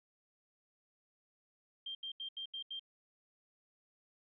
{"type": "tone bursts", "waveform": "sine", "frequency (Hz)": 3175, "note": "G7", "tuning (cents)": 21, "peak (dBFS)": -40, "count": 6, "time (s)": [1.86, 2.795], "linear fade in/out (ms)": 5, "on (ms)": 90, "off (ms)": 79, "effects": []}